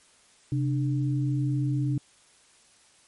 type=tone pair together; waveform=sine; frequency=132.43 / 297.3 Hz; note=C3 / D4; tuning=+21 / +21 cents; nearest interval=octave + major second; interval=1400 cents; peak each=-24 / -30 dBFS; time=0.52-1.98 s; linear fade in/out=2 ms; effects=white hiss -59 dBFS RMS until 3.07 s + MP3 48 kbps